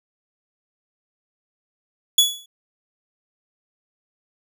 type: tone with exponential decay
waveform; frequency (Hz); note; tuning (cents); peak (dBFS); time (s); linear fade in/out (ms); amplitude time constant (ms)
sawtooth; 3395; G#7; +37; -6; 2.18-2.46; 5; 59
effects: none